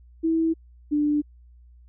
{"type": "tone pair in turn", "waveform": "sine", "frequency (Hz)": [325.4, 295.8], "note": ["E4", "D4"], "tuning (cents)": [-22, 13], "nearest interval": "major second", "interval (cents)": 165, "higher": "first", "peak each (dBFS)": -19, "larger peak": "neither", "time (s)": [[0.23, 0.54], [0.91, 1.22]], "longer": "neither", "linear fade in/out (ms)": 20, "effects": ["added 60 Hz sine -48 dBFS peak until 1.88 s"]}